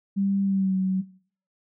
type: tone with pitch glide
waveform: sine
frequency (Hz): 197 to 188.32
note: G3 to F#3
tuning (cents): +9 to +31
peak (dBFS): -21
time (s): 0.16-1.02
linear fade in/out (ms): 20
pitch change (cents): -78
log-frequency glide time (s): 0.43-0.76
effects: noise-tail reverb RT60 0.5 s tail -19 dB re dry